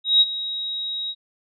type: tone with ADSR envelope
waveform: sine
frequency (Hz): 3805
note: A#7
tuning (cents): +35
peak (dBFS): -10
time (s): 0.04-1.15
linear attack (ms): 170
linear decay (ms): 35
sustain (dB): -15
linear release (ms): 51
effects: none